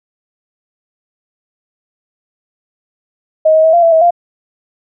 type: tone with pitch steps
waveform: sine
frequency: 629 / 633 / 643 / 689 / 666 / 644 / 695 Hz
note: D#5 / D#5 / E5 / F5 / E5 / E5 / F5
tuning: +19 / +30 / -43 / -24 / +18 / -41 / -9 cents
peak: -5 dBFS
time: 3.45-4.108 s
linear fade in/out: 10 ms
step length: 94 ms
effects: none